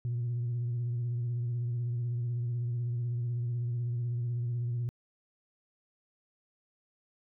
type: tone with vibrato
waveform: sine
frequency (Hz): 120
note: B2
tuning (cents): -49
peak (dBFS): -28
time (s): 0.05-4.89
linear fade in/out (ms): 0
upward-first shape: sine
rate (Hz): 16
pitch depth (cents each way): 38
effects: tanh soft clip ceiling -27 dBFS